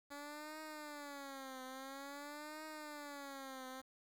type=tone with vibrato; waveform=10% pulse; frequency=283.8 Hz; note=C#4; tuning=41 cents sharp; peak=-39 dBFS; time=0.1-3.82 s; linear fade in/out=20 ms; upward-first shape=triangle; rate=0.49 Hz; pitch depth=170 cents each way; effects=11-bit